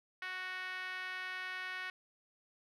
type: tone with band-pass filter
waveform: 5% pulse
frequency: 370 Hz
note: F#4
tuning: in tune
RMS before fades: -42 dBFS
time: 0.22-1.9 s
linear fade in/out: 2 ms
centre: 1700 Hz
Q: 2.2
effects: none